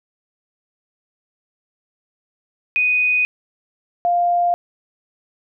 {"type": "tone pair in turn", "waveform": "sine", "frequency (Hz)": [2489, 699.9], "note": ["D#7", "F5"], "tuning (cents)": [0, 4], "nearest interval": "octave + minor seventh", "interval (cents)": 2196, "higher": "first", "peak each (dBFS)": -14, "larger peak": "neither", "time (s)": [[2.76, 3.25], [4.05, 4.54]], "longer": "neither", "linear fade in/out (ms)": 0, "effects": []}